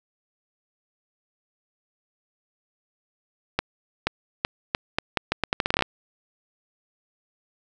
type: accelerating click train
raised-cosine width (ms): 0.3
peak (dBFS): -5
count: 17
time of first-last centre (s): 3.59-5.823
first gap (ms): 480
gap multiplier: 0.79
effects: none